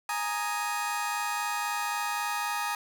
30% pulse chord, Ab suspended second, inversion none, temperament just, 830.6 / 934.4 / 1245.9 Hz, Ab5 / Bb5 / Eb6, 0 / +4 / +2 cents, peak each -31 dBFS, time 0.09-2.75 s, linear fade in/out 2 ms, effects none

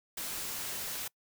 white noise, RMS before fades -38 dBFS, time 0.17-1.08 s, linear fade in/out 5 ms, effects noise-tail reverb RT60 0.1 s tail -25 dB re dry

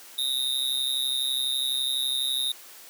square tone with amplitude modulation, 3729 Hz, A#7, in tune, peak -21 dBFS, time 0.18-2.52 s, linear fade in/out 5 ms, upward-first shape sine, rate 132 Hz, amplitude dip 100%, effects white hiss -47 dBFS RMS until 2.89 s + high-pass 300 Hz 12 dB/octave

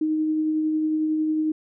sine tone with tremolo, 311.1 Hz, D#4, in tune, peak -19 dBFS, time 0.01-1.52 s, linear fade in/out 5 ms, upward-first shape triangle, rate 11 Hz, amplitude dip 25%, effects none

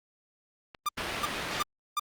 clicks, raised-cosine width 0.3 ms, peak -29 dBFS, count 3, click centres 0.748 / 0.859 / 1.244 s
45% pulse tone bursts, 1196 Hz, D6, 31 cents sharp, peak -26 dBFS, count 4, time 0.86-1.996 s, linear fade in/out 5 ms, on 29 ms, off 340 ms
white low-pass noise, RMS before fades -34 dBFS, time 0.97-1.63 s, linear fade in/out 10 ms, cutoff 3100 Hz, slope 12 dB/octave
effects Opus 48 kbps

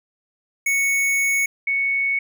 square / sine tone pair in turn, 2217 / 2217 Hz, C#7 / C#7, 0 / 0 cents, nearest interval unison, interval 0 cents, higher neither, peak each -18 dBFS, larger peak neither, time 0.66-1.46 / 1.67-2.19 s, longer first, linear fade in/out 5 ms, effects none

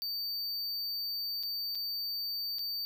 square tone with dropouts, 4600 Hz, D8, 37 cents flat, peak -34 dBFS, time 0.02-2.85 s, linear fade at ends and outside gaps 0 ms, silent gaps 1.429-1.434 / 1.75-1.754 / 2.585-2.592 s, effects none

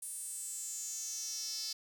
sawtooth tone with high-pass filter sweep, 440 Hz, A4, in tune, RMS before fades -41 dBFS, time 0.02-1.73 s, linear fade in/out 5 ms, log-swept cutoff 9500 to 4900 Hz, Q 6.1, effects none

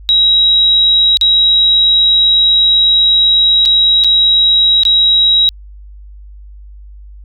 sine tone with dropouts, 3842 Hz, B7, 48 cents flat, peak -6 dBFS, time 0.09-5.49 s, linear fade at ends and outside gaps 0 ms, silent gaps 1.171-1.212 / 3.653-3.658 / 4.038-4.045 / 4.834-4.852 s, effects added 50 Hz sine -31 dBFS peak until 7.24 s

